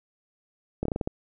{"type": "slowing click train", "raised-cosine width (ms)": 2, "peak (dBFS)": -14, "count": 7, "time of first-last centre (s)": [0.83, 1.074], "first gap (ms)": 24, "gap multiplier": 1.21, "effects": []}